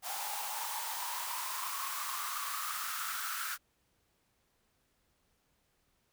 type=noise with high-pass filter sweep; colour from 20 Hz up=white; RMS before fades=-38 dBFS; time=0.02-3.58 s; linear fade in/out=50 ms; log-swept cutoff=800 to 1400 Hz; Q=7.2; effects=pink hiss -75 dBFS RMS until 6.12 s